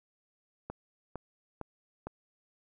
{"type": "click train", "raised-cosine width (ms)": 1, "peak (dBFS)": -24, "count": 4, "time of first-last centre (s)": [0.7, 2.07], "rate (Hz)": 2.19, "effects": []}